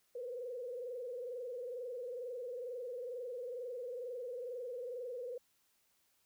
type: tone with frequency modulation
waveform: sine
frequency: 493.2 Hz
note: B4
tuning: 2 cents flat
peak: -40 dBFS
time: 0.15-5.38 s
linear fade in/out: 5 ms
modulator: 22.2 Hz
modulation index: 1.2
effects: white hiss -75 dBFS RMS until 6.25 s